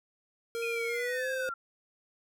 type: tone with pitch glide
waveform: square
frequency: 464 to 520.8 Hz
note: A#4 to C5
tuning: -8 to -8 cents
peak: -33 dBFS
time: 0.55-1.49 s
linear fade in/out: 0 ms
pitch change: +200 cents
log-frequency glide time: 0.87-1.28 s
type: linear sweep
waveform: sine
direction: down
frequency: 2517 to 1346 Hz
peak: -34 dBFS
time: 0.62-1.54 s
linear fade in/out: 5 ms
effects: none